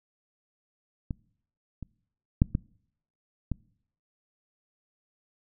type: clicks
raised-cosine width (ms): 5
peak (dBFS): -19 / -25 / -6 / -13 / -16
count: 5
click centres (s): 1.108 / 1.827 / 2.419 / 2.551 / 3.517
effects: noise-tail reverb RT60 0.7 s tail -25 dB re dry